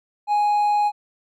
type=tone with hard clipping; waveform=triangle; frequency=830.6 Hz; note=G#5; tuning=in tune; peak=-17 dBFS; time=0.27-0.92 s; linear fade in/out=50 ms; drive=5 dB; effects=none